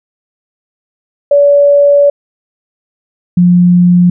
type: tone pair in turn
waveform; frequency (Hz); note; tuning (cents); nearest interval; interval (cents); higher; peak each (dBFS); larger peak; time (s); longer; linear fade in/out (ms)
sine; 572 / 177.12; D5 / F3; -46 / +25; octave + minor sixth; 2029; first; -3; neither; 1.31-2.1 / 3.37-4.1; first; 5
effects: none